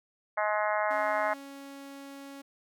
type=harmonic tone; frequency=211.1 Hz; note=G#3; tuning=29 cents sharp; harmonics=3 / 4 / 5 / 6 / 7 / 8 / 9 / 10; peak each=-30 / -32 / -34 / -36 / -37 / -38 / -39 / -40 dBFS; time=0.37-1.34 s; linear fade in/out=10 ms
type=tone; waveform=sawtooth; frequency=277.2 Hz; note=C#4; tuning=in tune; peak=-39 dBFS; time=0.9-2.42 s; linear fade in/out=10 ms
effects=none